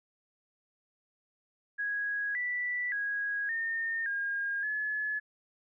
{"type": "tone with pitch steps", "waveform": "sine", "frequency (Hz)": [1657, 1968, 1651, 1824, 1621, 1709], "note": ["G#6", "B6", "G#6", "A#6", "G#6", "G#6"], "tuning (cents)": [-4, -7, -11, -38, -42, 49], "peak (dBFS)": -30, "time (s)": [1.78, 5.2], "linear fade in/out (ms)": 20, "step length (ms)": 570, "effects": []}